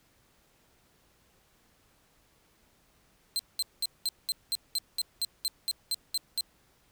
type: tone bursts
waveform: sawtooth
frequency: 4118 Hz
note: C8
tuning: 28 cents flat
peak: -24 dBFS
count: 14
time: 3.36-6.408 s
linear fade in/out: 0 ms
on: 32 ms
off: 200 ms
effects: pink hiss -66 dBFS RMS until 6.91 s